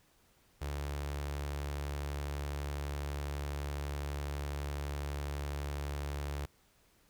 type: tone with notch filter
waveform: sawtooth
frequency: 72 Hz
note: D2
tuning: 34 cents flat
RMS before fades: -38 dBFS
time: 0.61-6.46 s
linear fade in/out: 10 ms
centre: 220 Hz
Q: 1.5
effects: pink hiss -68 dBFS RMS until 7.09 s